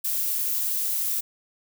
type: noise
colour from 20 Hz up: violet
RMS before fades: -26 dBFS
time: 0.04-1.21 s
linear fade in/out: 10 ms
effects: none